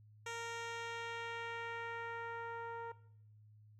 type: tone with low-pass filter sweep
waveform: 10% pulse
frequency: 463.5 Hz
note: A#4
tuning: 10 cents flat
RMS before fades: -44 dBFS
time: 0.26-2.92 s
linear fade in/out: 5 ms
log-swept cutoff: 7100 to 1000 Hz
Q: 1.1
effects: noise-tail reverb RT60 0.7 s tail -18 dB re dry + added 106 Hz sine -59 dBFS peak until 3.79 s